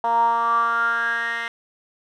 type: tone with band-pass filter sweep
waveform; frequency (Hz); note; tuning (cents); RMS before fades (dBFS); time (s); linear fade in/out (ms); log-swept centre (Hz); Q
10% pulse; 232.3; A#3; -6; -21; 0.04-1.48; 2; 830 to 2100; 8.4
effects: none